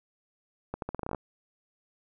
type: accelerating click train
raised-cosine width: 1 ms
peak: -19 dBFS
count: 11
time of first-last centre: 0.74-1.148 s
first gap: 82 ms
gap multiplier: 0.83
effects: none